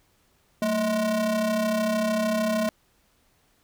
square ring-modulated tone, 207.7 Hz, G#3, in tune, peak -20 dBFS, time 0.62-2.69 s, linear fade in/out 0 ms, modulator 432 Hz, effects pink hiss -65 dBFS RMS until 3.63 s

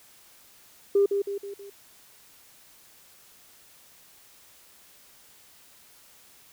sine tone with echo, 400 Hz, G4, 35 cents sharp, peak -16 dBFS, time 0.95-1.06 s, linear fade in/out 5 ms, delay 160 ms, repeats 4, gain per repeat -6 dB, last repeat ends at 1.7 s, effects tanh soft clip ceiling -12 dBFS + white hiss -55 dBFS RMS until 6.52 s

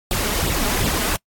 pink noise with flanger, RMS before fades -21 dBFS, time 0.11-1.16 s, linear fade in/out 0 ms, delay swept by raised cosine 0.24 to 4.94 ms, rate 2.7 Hz, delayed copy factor +0.7, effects noise-tail reverb RT60 0.1 s tail -26 dB re dry + AAC 64 kbps

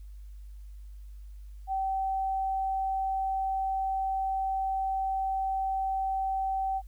sine tone, 770 Hz, G5, 31 cents flat, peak -27 dBFS, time 1.67-6.82 s, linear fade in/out 50 ms, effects added 50 Hz sine -42 dBFS peak until 6.87 s + white hiss -70 dBFS RMS until 6.87 s

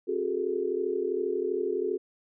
sine tone cluster, 269.7 / 363.8 / 406.6 / 439.1 Hz, C#4 / F#4 / G#4 / A4, -47 / -29 / -37 / -4 cents, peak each -39 / -30 / -31 / -32 dBFS, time 0.07-1.98 s, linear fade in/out 20 ms, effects none

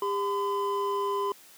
triangle tone pair together, 401.3 / 1015.3 Hz, G4 / B5, +41 / +48 cents, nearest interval octave + major third, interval 1607 cents, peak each -27 dBFS, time 0.02-1.32 s, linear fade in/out 2 ms, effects white hiss -53 dBFS RMS until 1.57 s + high-pass 150 Hz 12 dB/octave

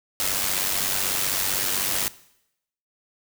white noise with amplitude modulation, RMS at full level -22 dBFS, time 0.2-2.08 s, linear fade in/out 0 ms, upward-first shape sine, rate 95.9 Hz, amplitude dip 60%, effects noise-tail reverb RT60 0.8 s tail -19 dB re dry

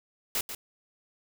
white noise with echo, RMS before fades -29 dBFS, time 0.35-0.41 s, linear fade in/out 2 ms, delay 140 ms, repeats 1, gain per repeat -9 dB, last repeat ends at 0.55 s, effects none

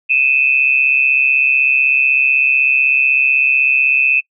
sine tone pair together, 2501 / 2637 Hz, D#7 / E7, +8 / 0 cents, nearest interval minor second, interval 92 cents, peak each -13 dBFS, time 0.09-4.21 s, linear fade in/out 20 ms, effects noise-tail reverb RT60 0.1 s tail -25 dB re dry

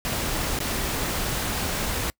pink noise with dropouts, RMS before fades -27 dBFS, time 0.05-2.1 s, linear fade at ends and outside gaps 0 ms, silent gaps 0.589-0.603 s, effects noise-tail reverb RT60 0.1 s tail -25 dB re dry

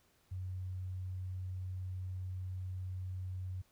sine tone, 92.5 Hz, F#2, in tune, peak -38 dBFS, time 0.31-3.62 s, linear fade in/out 10 ms, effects pink hiss -71 dBFS RMS until 3.71 s

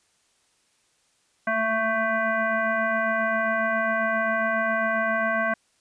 sine tone with frequency modulation, 1108.7 Hz, C#6, in tune, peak -21 dBFS, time 1.47-5.54 s, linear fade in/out 5 ms, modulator 442 Hz, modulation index 1.7, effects white hiss -66 dBFS RMS until 5.8 s + resampled to 22050 Hz

